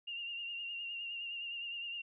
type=tone with vibrato; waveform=sine; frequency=2794 Hz; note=F7; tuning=in tune; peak=-39 dBFS; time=0.07-2.02 s; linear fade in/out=10 ms; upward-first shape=triangle; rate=9.7 Hz; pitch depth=45 cents each way; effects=none